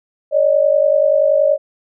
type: tone pair together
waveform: sine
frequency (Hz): 561 / 611.5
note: C#5 / D#5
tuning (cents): +21 / -30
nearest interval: minor second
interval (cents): 149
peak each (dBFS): -13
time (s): 0.31-1.58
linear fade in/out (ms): 50
effects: none